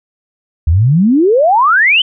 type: exponential sweep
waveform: sine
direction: up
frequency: 73.1 to 3136 Hz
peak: -6 dBFS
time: 0.67-2.02 s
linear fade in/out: 5 ms
effects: none